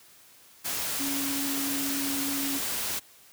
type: tone in noise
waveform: sine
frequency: 278 Hz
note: C#4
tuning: 5 cents sharp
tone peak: -31 dBFS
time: 0.99-2.59 s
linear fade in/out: 20 ms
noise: white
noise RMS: -31 dBFS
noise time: 0.64-3 s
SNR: -3 dB
effects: white hiss -55 dBFS RMS until 3.32 s + high-pass 60 Hz 12 dB/octave